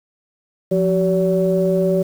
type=tone cluster; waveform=sine; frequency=176.4 / 381.2 / 570 Hz; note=F3 / G4 / C#5; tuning=+18 / -48 / +48 cents; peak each=-18 dBFS; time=0.71-2.03 s; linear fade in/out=10 ms; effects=tanh soft clip ceiling -5 dBFS + 7-bit